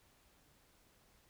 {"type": "silence", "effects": ["pink hiss -69 dBFS RMS until 1.29 s"]}